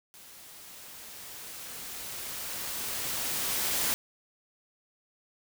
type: noise with level ramp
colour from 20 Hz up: white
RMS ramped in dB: -51 to -28 dBFS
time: 0.14-3.94 s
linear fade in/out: 0 ms
effects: none